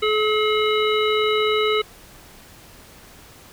harmonic tone with a mistuned harmonic, 428.3 Hz, A4, 47 cents flat, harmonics 1 / 3 / 5 / 7 / 9, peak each -19 / -24 / -26 / -27 / -29 dBFS, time 0.02-1.82 s, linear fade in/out 10 ms, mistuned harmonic 7, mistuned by -25 cents, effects pink hiss -46 dBFS RMS until 3.52 s

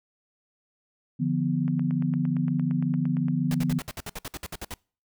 sine chord, B diminished, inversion first, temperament equal with one note detuned, 146.83 / 172.41 / 246.9 Hz, D3 / F3 / B3, 0 / -22 / 0 cents, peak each -27 dBFS, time 1.19-3.8 s, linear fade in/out 20 ms
click train, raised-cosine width 0.5 ms, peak -28 dBFS, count 15, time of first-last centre 1.68-3.284 s, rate 8.73 Hz
pink noise bursts, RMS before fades -35 dBFS, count 14, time 3.51-4.74 s, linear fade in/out 2 ms, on 34 ms, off 58 ms
effects noise-tail reverb RT60 0.4 s tail -26 dB re dry

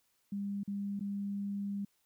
sine tone with dropouts, 200.6 Hz, G3, 40 cents sharp, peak -34 dBFS, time 0.32-1.85 s, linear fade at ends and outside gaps 5 ms, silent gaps 0.634-0.676 / 0.995-1.007 s, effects white hiss -75 dBFS RMS until 2.05 s

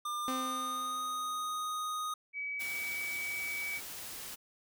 square tone with pitch glide, 1200 to 1243 Hz, D6 to D#6, +37 to -2 cents, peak -35 dBFS, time 0.05-2.14 s, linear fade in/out 5 ms, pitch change +61 cents, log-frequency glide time 0.21-1 s
sawtooth tone with exponential decay, 259.1 Hz, C4, 17 cents flat, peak -30 dBFS, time 0.28-1.8 s, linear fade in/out 0 ms, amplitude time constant 330 ms
sine tone, 2279 Hz, C#7, 47 cents sharp, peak -35 dBFS, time 2.33-3.81 s, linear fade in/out 50 ms
white noise, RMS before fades -44 dBFS, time 2.59-4.36 s, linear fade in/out 20 ms
effects none

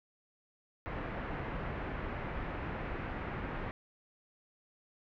pink low-pass noise, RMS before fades -39 dBFS, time 0.86-3.71 s, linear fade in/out 0 ms, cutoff 2200 Hz, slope 24 dB/octave, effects none

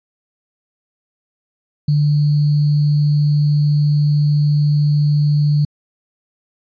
sine tone with sample-and-hold, 147.7 Hz, D3, 10 cents sharp, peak -11 dBFS, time 1.88-5.65 s, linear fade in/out 5 ms, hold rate 4410 Hz, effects resampled to 11025 Hz

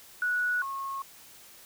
sine tone pair in turn, 1469 / 1089.1 Hz, F#6 / C#6, -13 / -31 cents, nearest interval perfect fourth, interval 518 cents, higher first, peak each -25 / -32 dBFS, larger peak first, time 0.22-0.62 / 0.62-1.02 s, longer neither, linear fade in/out 2 ms, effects white hiss -52 dBFS RMS until 1.65 s

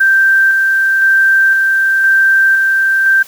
sine tone with tremolo, 1568 Hz, G6, in tune, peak -6 dBFS, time 0-3.23 s, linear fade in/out 10 ms, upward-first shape square, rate 0.98 Hz, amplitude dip 25%, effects white hiss -37 dBFS RMS until 3.27 s + high-pass 150 Hz 12 dB/octave

